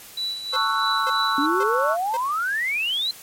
sine tone with tremolo, 3951 Hz, B7, in tune, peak -23 dBFS, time 0.17-1.46 s, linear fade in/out 5 ms, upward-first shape sine, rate 3.1 Hz, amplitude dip 60%
sine chord, F# minor seventh, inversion first, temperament just, 888 / 1110 / 1332 / 1480 Hz, A5 / C#6 / E6 / F#6, +16 / +2 / +18 / 0 cents, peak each -28 / -23 / -25 / -27 dBFS, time 0.52-1.97 s, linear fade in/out 50 ms
sawtooth tone bursts, 520 Hz, C5, 11 cents flat, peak -24 dBFS, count 4, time 0.53-2.17 s, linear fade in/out 5 ms, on 35 ms, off 500 ms
sine exponential sweep, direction up, 273.6 to 4155 Hz, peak -21 dBFS, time 1.38-3.11 s, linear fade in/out 2 ms
effects white hiss -43 dBFS RMS until 3.22 s + MP3 64 kbps

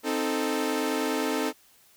sawtooth chord, A diminished, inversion first, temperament equal, 261.6 / 311.1 / 440 Hz, C4 / Eb4 / A4, 0 / 0 / 0 cents, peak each -26 dBFS, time 0.03-1.53 s, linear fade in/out 50 ms, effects white hiss -59 dBFS RMS until 1.96 s

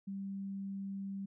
sine tone, 196 Hz, G3, in tune, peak -38 dBFS, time 0.07-1.26 s, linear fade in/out 10 ms, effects none

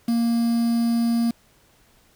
triangle tone with quantisation, 233.1 Hz, A#3, in tune, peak -16 dBFS, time 0.08-1.31 s, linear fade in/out 5 ms, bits 6, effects pink hiss -58 dBFS RMS until 2.15 s

